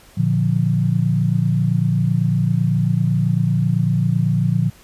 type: chord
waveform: sine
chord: Bb major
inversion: none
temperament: equal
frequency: 116.54 / 146.83 / 174.61 Hz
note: Bb2 / D3 / F3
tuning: 0 / 0 / 0 cents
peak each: -19 dBFS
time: 0.17-4.7 s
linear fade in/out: 10 ms
effects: pink hiss -48 dBFS RMS until 4.83 s + resampled to 32000 Hz